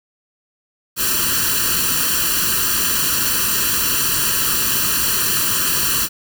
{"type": "noise with comb filter", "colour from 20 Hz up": "white", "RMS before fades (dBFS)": -18, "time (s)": [0.96, 6.09], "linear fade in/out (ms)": 50, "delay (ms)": 0.69, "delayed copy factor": 1, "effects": []}